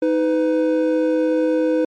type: tone pair together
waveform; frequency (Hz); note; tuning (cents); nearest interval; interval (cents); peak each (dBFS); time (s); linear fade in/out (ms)
triangle; 314.7 / 501; D#4 / B4; +20 / +25; minor sixth; 805; -16; 0.02-1.85; 5
effects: MP3 48 kbps